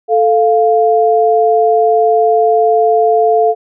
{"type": "tone pair together", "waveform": "sine", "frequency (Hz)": [440, 698.5], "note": ["A4", "F5"], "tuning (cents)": [0, 0], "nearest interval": "minor sixth", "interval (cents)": 800, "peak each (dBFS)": -10, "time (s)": [0.08, 3.55], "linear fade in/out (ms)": 50, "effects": []}